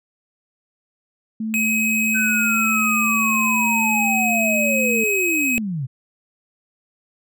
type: tone with pitch glide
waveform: sine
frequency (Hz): 220 to 221.7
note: A3 to A3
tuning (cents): 0 to +13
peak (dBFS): -22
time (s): 1.4-5.04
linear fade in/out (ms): 5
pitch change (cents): +13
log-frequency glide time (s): 2.32-4.25
type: tone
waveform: square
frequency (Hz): 2541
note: D#7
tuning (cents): +36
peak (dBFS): -19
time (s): 1.54-5.58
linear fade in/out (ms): 0
type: linear sweep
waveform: sine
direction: down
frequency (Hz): 1533 to 120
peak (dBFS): -22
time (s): 2.14-5.87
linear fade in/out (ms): 20
type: click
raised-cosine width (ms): 2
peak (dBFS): -17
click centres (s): 5.58
effects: none